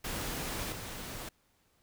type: noise with level steps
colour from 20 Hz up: pink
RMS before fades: -37 / -42 dBFS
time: 0.04-1.29 s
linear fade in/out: 5 ms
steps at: 0.72 s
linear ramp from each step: 2 ms
effects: pink hiss -71 dBFS RMS until 1.82 s